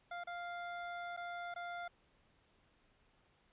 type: tone with dropouts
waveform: 25% pulse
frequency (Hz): 698.5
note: F5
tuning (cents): 0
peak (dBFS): -38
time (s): 0.11-1.88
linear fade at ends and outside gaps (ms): 5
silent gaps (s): 0.238-0.271 / 1.166-1.173 / 1.541-1.56
effects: pink hiss -72 dBFS RMS until 3.52 s + resampled to 8000 Hz